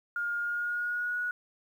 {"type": "tone with pitch glide", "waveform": "sine", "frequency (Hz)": [1417, 1460.2], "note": ["F6", "F#6"], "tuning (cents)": [25, -23], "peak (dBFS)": -29, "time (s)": [0.16, 1.31], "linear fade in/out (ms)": 2, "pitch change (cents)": 52, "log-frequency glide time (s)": [0.4, 1.18], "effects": ["10-bit"]}